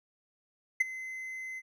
triangle tone with ADSR envelope, 2052 Hz, C7, 34 cents flat, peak -18 dBFS, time 0.8-1.62 s, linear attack 9 ms, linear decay 19 ms, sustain -18 dB, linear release 42 ms, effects none

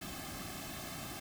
pink noise with comb filter, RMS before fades -44 dBFS, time 0.01-1.2 s, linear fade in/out 10 ms, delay 2.1 ms, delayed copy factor -0.8, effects none

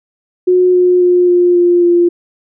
sine tone with pitch steps, 363.7 / 360.4 / 357 / 353.8 / 350.5 / 347.3 Hz, F#4 / F#4 / F4 / F4 / F4 / F4, -30 / -45 / +38 / +23 / +6 / -10 cents, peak -6 dBFS, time 0.47-2.09 s, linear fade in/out 10 ms, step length 270 ms, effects none

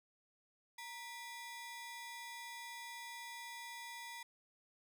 sawtooth ring-modulated tone, 1456 Hz, F#6, 28 cents flat, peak -40 dBFS, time 0.78-4.23 s, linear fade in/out 5 ms, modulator 520 Hz, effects none

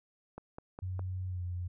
click train, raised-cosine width 1 ms, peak -29 dBFS, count 4, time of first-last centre 0.38-0.993 s, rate 4.89 Hz
sine tone with pitch glide, 92.5 to 89.04 Hz, F#2 to F2, 0 to +34 cents, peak -34 dBFS, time 0.82-1.68 s, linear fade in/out 10 ms, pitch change -66 cents, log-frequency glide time 1.28-1.41 s
effects none

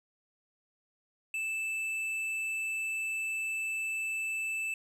triangle tone with tanh clipping, 2637 Hz, E7, in tune, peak -33 dBFS, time 1.34-4.74 s, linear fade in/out 2 ms, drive 12 dB, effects none

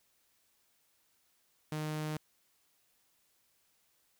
sawtooth tone, 153.7 Hz, D#3, 21 cents flat, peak -31 dBFS, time 1.72-2.17 s, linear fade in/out 2 ms, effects white hiss -73 dBFS RMS until 4.19 s

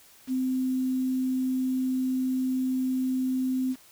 sine tone with quantisation, 258.4 Hz, C4, 21 cents flat, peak -24 dBFS, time 0.27-3.76 s, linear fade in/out 50 ms, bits 8, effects white hiss -55 dBFS RMS until 3.91 s

